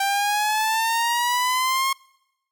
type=exponential sweep; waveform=sawtooth; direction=up; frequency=784 to 1082 Hz; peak=-16 dBFS; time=0-1.93 s; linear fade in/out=5 ms; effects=noise-tail reverb RT60 0.9 s tail -26 dB re dry